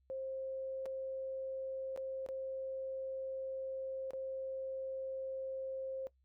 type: tone with dropouts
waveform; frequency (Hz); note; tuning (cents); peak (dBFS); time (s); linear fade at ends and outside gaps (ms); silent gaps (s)
sine; 530; C5; +22; -38; 0.1-6.07; 0; 0.857-0.861 / 1.962-1.975 / 2.263-2.288 / 4.107-4.134
effects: noise-tail reverb RT60 0.1 s tail -18 dB re dry + added 65 Hz sine -70 dBFS peak until 6.24 s